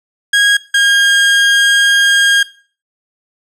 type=tone pair in turn; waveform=30% pulse; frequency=1640 / 1620.2 Hz; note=G#6 / G#6; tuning=-22 / -43 cents; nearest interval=unison; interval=21 cents; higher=first; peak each=-5 dBFS; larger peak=neither; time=0.33-0.57 / 0.74-2.43 s; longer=second; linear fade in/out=5 ms; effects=noise-tail reverb RT60 0.4 s tail -18 dB re dry + low-pass 9000 Hz 12 dB/octave